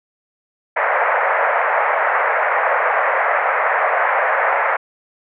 pink band-pass noise, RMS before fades -17 dBFS, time 0.76-4.77 s, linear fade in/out 10 ms, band 530 to 2100 Hz, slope 48 dB/octave, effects none

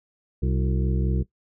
harmonic tone with a mistuned harmonic, 64.7 Hz, C2, 19 cents flat, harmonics 1 / 2 / 3 / 5 / 6 / 7, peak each -23 / -26 / -30 / -35 / -35 / -37 dBFS, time 0.42-1.23 s, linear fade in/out 10 ms, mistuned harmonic 6, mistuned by -92 cents, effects noise-tail reverb RT60 0.1 s tail -17 dB re dry

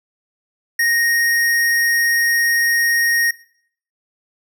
square tone, 1864.7 Hz, A#6, in tune, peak -15 dBFS, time 0.79-3.31 s, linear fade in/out 5 ms, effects noise-tail reverb RT60 0.6 s tail -18 dB re dry

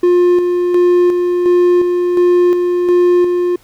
triangle tone with tremolo, 354.5 Hz, F4, 26 cents sharp, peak -5 dBFS, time 0.03-3.56 s, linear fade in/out 5 ms, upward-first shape square, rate 1.4 Hz, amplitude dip 40%, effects pink hiss -49 dBFS RMS until 3.63 s

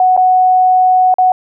sine tone with dropouts, 740 Hz, F#5, in tune, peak -6 dBFS, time 0-1.32 s, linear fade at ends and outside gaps 2 ms, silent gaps 0.166-0.175 / 1.141-1.184 s, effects none

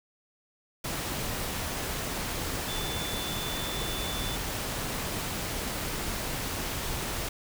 sine tone in noise, 3500 Hz, A7, 10 cents flat, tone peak -37 dBFS, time 2.68-4.36 s, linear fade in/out 5 ms, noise pink, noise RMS -33 dBFS, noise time 0.84-7.29 s, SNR -7 dB, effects none

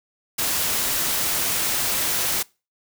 white noise, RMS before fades -23 dBFS, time 0.38-2.43 s, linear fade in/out 10 ms, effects noise-tail reverb RT60 0.3 s tail -24 dB re dry

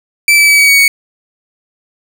40% pulse tone with pitch steps, 2324 / 2305 / 2287 / 2268 / 2250 / 2232 Hz, D7 / D7 / D7 / C#7 / C#7 / C#7, -19 / -33 / -47 / +39 / +25 / +11 cents, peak -4 dBFS, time 0.28-0.88 s, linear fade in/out 2 ms, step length 100 ms, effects none

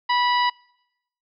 harmonic tone, 980 Hz, B5, 14 cents flat, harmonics 1 / 2 / 3 / 4 / 5, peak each -19 / -25 / -29 / -31 / -33 dBFS, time 0.09-0.5 s, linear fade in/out 10 ms, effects noise-tail reverb RT60 0.9 s tail -26 dB re dry

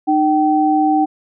sine tone pair together, 305.6 / 770 Hz, D#4 / G5, -31 / -31 cents, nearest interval octave + major third, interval 1600 cents, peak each -14 dBFS, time 0.07-1.06 s, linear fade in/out 20 ms, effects none

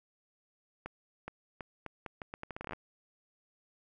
accelerating click train, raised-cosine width 0.5 ms, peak -25 dBFS, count 17, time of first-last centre 0.86-2.733 s, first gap 420 ms, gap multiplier 0.78, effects none

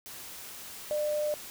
sine tone in noise, 599 Hz, D5, 34 cents sharp, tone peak -27 dBFS, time 0.91-1.34 s, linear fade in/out 0 ms, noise white, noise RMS -44 dBFS, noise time 0.06-1.5 s, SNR +14 dB, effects none

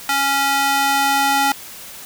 square tone with high-pass filter sweep, 277.2 Hz, C#4, in tune, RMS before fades -17 dBFS, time 0.09-1.52 s, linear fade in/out 2 ms, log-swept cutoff 1100 to 730 Hz, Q 1.2, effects white hiss -36 dBFS RMS until 2.05 s

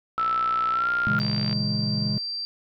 click train, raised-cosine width 0.3 ms, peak -19 dBFS, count 83, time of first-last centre 0.18-1.529 s, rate 60.8 Hz
sine tone with pitch glide, 1318.5 to 1396.9 Hz, E6 to F6, 0 to 0 cents, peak -21 dBFS, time 0.18-1.19 s, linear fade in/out 0 ms, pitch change +100 cents, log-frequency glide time 0.71-0.9 s
triangle chord, A# half-diminished seventh, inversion none, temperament equal, 116.54 / 138.59 / 164.81 / 207.7 Hz, A#2 / C#3 / E3 / G#3, 0 / 0 / 0 / 0 cents, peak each -28 / -28 / -31 / -25 dBFS, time 1.07-2.18 s, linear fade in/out 0 ms
sine tone, 4699 Hz, D8, in tune, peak -28 dBFS, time 1.2-2.45 s, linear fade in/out 0 ms
effects none

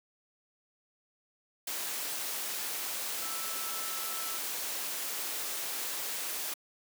sine tone in noise, 1320 Hz, E6, 2 cents sharp, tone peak -44 dBFS, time 3.22-4.38 s, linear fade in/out 5 ms, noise white, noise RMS -36 dBFS, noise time 1.67-6.54 s, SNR -11 dB, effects high-pass 300 Hz 12 dB/octave

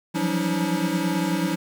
square tone cluster, 171.1 / 179.6 / 189.5 / 285.8 / 320 Hz, F3 / F3 / F#3 / D4 / D#4, -35 / +49 / +42 / -47 / +49 cents, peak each -29 / -30 / -30 / -29 / -28 dBFS, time 0.14-1.56 s, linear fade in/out 20 ms, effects 9-bit

